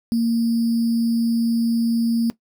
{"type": "tone with sample-and-hold", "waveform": "sine", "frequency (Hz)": 231.1, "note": "A#3", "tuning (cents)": -15, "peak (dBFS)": -16, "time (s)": [0.12, 2.3], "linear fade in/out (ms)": 0, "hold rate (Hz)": 4900, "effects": ["noise-tail reverb RT60 0.1 s tail -17 dB re dry"]}